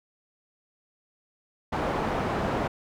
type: low-pass noise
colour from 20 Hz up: white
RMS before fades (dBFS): -28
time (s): 1.72-2.68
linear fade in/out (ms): 10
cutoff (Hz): 850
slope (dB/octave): 12
effects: none